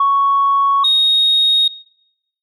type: tone pair in turn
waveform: sine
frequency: 1111 / 3737 Hz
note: C#6 / A#7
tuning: +4 / +4 cents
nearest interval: octave + major sixth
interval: 2100 cents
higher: second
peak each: -9 dBFS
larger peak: neither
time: 0-0.84 / 0.84-1.68 s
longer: neither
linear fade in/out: 5 ms
effects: noise-tail reverb RT60 0.8 s tail -21 dB re dry + tanh soft clip ceiling -6 dBFS